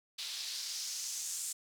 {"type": "noise with band-pass filter sweep", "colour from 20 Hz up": "white", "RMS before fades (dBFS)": -40, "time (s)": [0.18, 1.53], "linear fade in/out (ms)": 10, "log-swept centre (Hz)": [3800, 7800], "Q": 2.4, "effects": []}